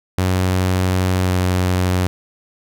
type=tone with pitch glide; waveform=sawtooth; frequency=92.5 to 91.38 Hz; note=F#2 to F#2; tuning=0 to -21 cents; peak=-11 dBFS; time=0.18-2.07 s; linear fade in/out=0 ms; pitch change=-21 cents; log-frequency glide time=1.2-1.35 s; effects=none